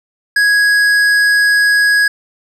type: tone with tanh clipping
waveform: sine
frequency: 1661.2 Hz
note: G#6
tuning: in tune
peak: -10 dBFS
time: 0.36-2.08 s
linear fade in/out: 5 ms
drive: 12 dB
effects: none